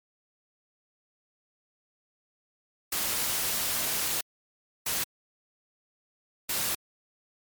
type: noise bursts at uneven times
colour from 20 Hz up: white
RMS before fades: -29 dBFS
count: 3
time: 2.92-4.21 / 4.86-5.04 / 6.49-6.75 s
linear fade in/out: 5 ms
effects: MP3 96 kbps